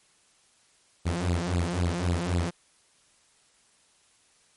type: tone with flanger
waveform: sawtooth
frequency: 87.31 Hz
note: F2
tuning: in tune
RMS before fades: -27 dBFS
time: 1.05-2.51 s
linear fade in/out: 20 ms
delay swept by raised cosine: 0.23 to 5.83 ms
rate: 3.8 Hz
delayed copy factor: +0.85
effects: white hiss -63 dBFS RMS until 4.56 s + MP3 48 kbps